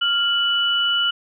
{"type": "tone pair together", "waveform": "sine", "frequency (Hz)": [1396.9, 2960], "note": ["F6", "F#7"], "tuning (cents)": [0, 0], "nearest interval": "octave + minor second", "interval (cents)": 1300, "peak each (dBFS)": [-22, -18], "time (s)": [0.01, 1.11], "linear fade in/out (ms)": 10, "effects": []}